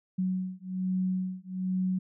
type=beating tone pair; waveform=sine; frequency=185 / 186.2 Hz; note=F#3 / F#3; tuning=0 / +11 cents; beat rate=1.2 Hz; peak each=-31 dBFS; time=0.18-1.99 s; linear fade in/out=10 ms; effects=none